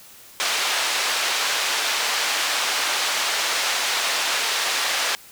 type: band-pass noise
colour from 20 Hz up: white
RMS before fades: -23 dBFS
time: 0.4-5.15 s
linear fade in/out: 0 ms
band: 630 to 4700 Hz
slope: 12 dB/octave
effects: white hiss -46 dBFS RMS until 5.31 s